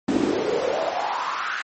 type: noise with high-pass filter sweep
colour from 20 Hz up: brown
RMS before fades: -24 dBFS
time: 0.08-1.62 s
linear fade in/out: 5 ms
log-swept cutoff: 260 to 1600 Hz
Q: 5.4
effects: low-pass 10000 Hz 12 dB/octave + MP3 32 kbps